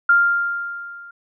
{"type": "tone with level ramp", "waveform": "sine", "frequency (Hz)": 1396.9, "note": "F6", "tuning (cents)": 0, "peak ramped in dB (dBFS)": [-9, -37], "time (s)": [0.09, 1.11], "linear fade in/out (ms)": 5, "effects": []}